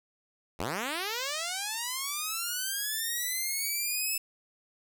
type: linear sweep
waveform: 5% pulse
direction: up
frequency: 68.6 to 2627 Hz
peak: -20 dBFS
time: 0.59-4.18 s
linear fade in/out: 5 ms
effects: none